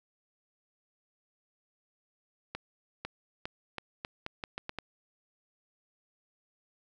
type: accelerating click train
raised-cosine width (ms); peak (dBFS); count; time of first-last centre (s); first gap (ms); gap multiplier
0.3; -20; 10; 2.55-4.787; 500; 0.81
effects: 10-bit